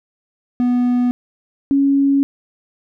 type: tone pair in turn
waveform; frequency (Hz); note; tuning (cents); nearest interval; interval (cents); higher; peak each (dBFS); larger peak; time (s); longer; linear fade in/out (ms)
triangle / sine; 245.9 / 277.5; B3 / C#4; -7 / +2; major second; 209; second; -11; neither; 0.6-1.11 / 1.71-2.23; second; 0
effects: none